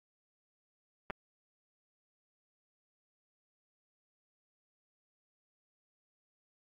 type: clicks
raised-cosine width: 0.5 ms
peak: -22 dBFS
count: 2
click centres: 1.101 / 1.106 s
effects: AAC 64 kbps